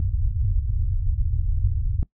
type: low-pass noise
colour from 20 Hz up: pink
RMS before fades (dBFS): -22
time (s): 0-2.03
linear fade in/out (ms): 2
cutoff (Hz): 110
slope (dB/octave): 48
effects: noise-tail reverb RT60 0.1 s tail -21 dB re dry